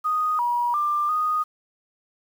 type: tone with pitch steps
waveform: sine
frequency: 1242 / 961 / 1189 / 1239 Hz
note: D#6 / B5 / D6 / D#6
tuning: -3 / -48 / +21 / -8 cents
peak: -20 dBFS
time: 0.04-1.44 s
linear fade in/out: 20 ms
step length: 350 ms
effects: 8-bit